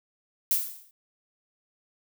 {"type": "noise with exponential decay", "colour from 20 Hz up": "violet", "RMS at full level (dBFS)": -21, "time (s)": [0.51, 0.91], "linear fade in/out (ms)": 1, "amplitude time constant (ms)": 86, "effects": []}